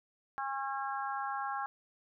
harmonic tone, 271.7 Hz, C#4, 35 cents flat, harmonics 3 / 4 / 5 / 6, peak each -37 / -39 / -41 / -43 dBFS, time 0.38-1.66 s, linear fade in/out 0 ms, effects none

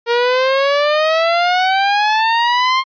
sawtooth exponential sweep, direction up, 466.2 to 1067 Hz, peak -8 dBFS, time 0.06-2.84 s, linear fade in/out 50 ms, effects resampled to 11025 Hz

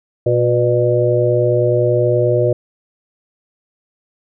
harmonic tone with a mistuned harmonic, 120.5 Hz, B2, 42 cents flat, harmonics 1 / 3 / 4 / 5, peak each -17 / -17 / -17 / -17 dBFS, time 0.26-2.53 s, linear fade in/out 5 ms, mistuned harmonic 4, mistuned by +39 cents, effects none

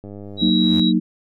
click train, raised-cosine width 2 ms, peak -23 dBFS, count 47, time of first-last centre 0.04-0.495 s, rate 101 Hz
sawtooth tone with exponential growth, 87.31 Hz, F2, in tune, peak -23 dBFS, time 0.24-0.8 s, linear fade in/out 0 ms, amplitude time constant 120 ms
sine tone, 3866 Hz, B7, 38 cents flat, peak -20 dBFS, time 0.37-0.93 s, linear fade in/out 50 ms
sine chord, D# minor, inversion first, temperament equal, 185 / 233.1 / 311.1 Hz, F#3 / A#3 / D#4, 0 / 0 / 0 cents, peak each -18 / -18 / -19 dBFS, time 0.41-1 s, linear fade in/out 20 ms
effects none

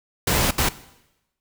pink noise bursts at uneven times, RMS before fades -20 dBFS, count 2, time 0.27-0.51 / 0.58-0.69 s, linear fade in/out 5 ms, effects noise-tail reverb RT60 0.9 s tail -17 dB re dry

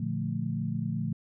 sine chord, Bb major seventh, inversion none, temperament equal, 116.54 / 146.83 / 174.61 / 220 Hz, Bb2 / D3 / F3 / A3, 0 / 0 / 0 / 0 cents, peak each -34 dBFS, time 0-1.13 s, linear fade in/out 5 ms, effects none

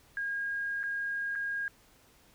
sine tone with dropouts, 1627 Hz, G#6, 36 cents flat, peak -31 dBFS, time 0.17-1.68 s, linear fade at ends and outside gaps 1 ms, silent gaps 0.831-0.837 / 1.353-1.357 s, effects pink hiss -62 dBFS RMS until 2.34 s

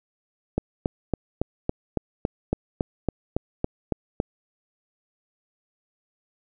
click train, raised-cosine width 2 ms, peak -9 dBFS, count 14, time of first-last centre 0.58-4.201 s, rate 3.59 Hz, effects none

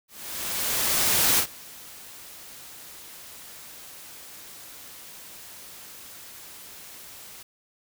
white noise with ADSR envelope, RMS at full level -20 dBFS, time 0.08-7.43 s, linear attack 1300 ms, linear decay 83 ms, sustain -24 dB, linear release 6 ms, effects none

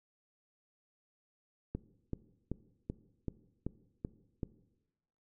click train, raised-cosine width 3 ms, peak -23 dBFS, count 8, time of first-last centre 1.75-4.432 s, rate 2.61 Hz, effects noise-tail reverb RT60 1.0 s tail -18 dB re dry

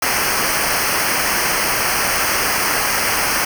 pink noise with comb filter, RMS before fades -18 dBFS, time 0.02-3.45 s, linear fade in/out 5 ms, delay 0.27 ms, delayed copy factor -0.85, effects none

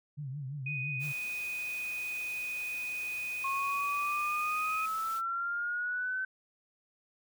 sine tone with vibrato, 138.59 Hz, C#3, in tune, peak -36 dBFS, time 0.17-1.13 s, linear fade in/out 20 ms, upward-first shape triangle, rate 5.9 Hz, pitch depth 160 cents each way
sine tone, 2489 Hz, D#7, in tune, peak -34 dBFS, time 0.66-4.86 s, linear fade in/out 5 ms
white noise, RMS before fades -48 dBFS, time 0.99-5.22 s, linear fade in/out 50 ms
sine exponential sweep, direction up, 1080 to 1533 Hz, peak -31 dBFS, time 3.44-6.25 s, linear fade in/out 5 ms
effects none

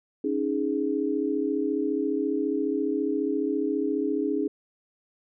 sine chord, C# suspended second, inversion none, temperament just, 277.2 / 311.8 / 415.8 Hz, C#4 / D#4 / G#4, 0 / +4 / +2 cents, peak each -28 dBFS, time 0.24-4.48 s, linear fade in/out 5 ms, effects none

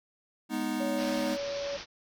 square chord, G# minor, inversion none, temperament equal, 207.7 / 246.9 / 311.1 Hz, G#3 / B3 / D#4, 0 / 0 / 0 cents, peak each -37 / -34 / -34 dBFS, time 0.49-1.38 s, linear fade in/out 50 ms
sine tone, 565 Hz, C#5, 33 cents sharp, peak -32 dBFS, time 0.8-1.77 s, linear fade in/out 5 ms
white low-pass noise, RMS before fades -42 dBFS, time 0.96-1.86 s, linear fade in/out 50 ms, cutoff 5900 Hz, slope 96 dB/octave
effects none

